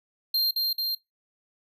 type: tone with echo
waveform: square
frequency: 4186 Hz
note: C8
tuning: in tune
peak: -22 dBFS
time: 0.34-0.51 s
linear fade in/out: 5 ms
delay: 220 ms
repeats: 2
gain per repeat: -2 dB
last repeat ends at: 0.95 s
effects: noise-tail reverb RT60 0.2 s tail -22 dB re dry